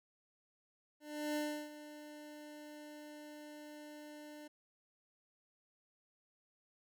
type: tone with ADSR envelope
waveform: 25% pulse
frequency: 299 Hz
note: D4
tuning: 31 cents sharp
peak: -31 dBFS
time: 1-4.48 s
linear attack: 360 ms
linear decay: 330 ms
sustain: -15 dB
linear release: 10 ms
effects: none